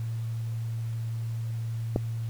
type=click; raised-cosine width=2 ms; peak=-11 dBFS; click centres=1.961 s; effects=added 114 Hz sine -29 dBFS peak until 2.29 s + pink hiss -53 dBFS RMS until 2.29 s